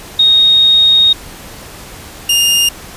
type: tone pair in turn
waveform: sine / sawtooth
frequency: 3729 / 2820 Hz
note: A#7 / F7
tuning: 0 / +16 cents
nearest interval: perfect fourth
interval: 484 cents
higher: first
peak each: -5 / -5 dBFS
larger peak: neither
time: 0.19-1.13 / 2.29-2.69 s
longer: first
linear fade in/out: 5 ms
effects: pink hiss -32 dBFS RMS until 2.96 s + resampled to 32000 Hz